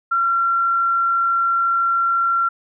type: tone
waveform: sine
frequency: 1367 Hz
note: F6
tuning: 37 cents flat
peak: -15 dBFS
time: 0.11-2.49 s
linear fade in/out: 10 ms
effects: none